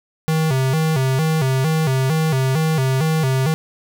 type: tone with vibrato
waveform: square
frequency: 144.7 Hz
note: D3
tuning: 25 cents flat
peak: -16 dBFS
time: 0.28-3.54 s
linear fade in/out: 0 ms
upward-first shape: square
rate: 2.2 Hz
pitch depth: 160 cents each way
effects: none